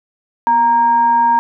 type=tone with frequency modulation; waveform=sine; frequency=932.3 Hz; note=A#5; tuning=in tune; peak=-9 dBFS; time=0.47-1.39 s; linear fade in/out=0 ms; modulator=687 Hz; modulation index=0.26; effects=none